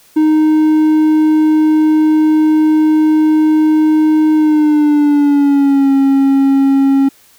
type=tone with pitch glide; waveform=triangle; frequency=310.1 to 273.1 Hz; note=D#4 to C#4; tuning=-6 to -26 cents; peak=-5 dBFS; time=0.16-7.09 s; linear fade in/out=10 ms; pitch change=-220 cents; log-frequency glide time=4.34-5.92 s; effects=white hiss -47 dBFS RMS until 7.38 s